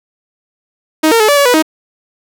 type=tone with pitch steps; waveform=sawtooth; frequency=313.7 / 458.2 / 429.7 / 577 / 567 / 492.2 / 314.5 Hz; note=D#4 / A#4 / A4 / D5 / C#5 / B4 / D#4; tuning=+14 / -30 / -41 / -31 / +39 / -6 / +19 cents; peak=-3 dBFS; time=1.03-1.625 s; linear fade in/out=10 ms; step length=85 ms; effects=none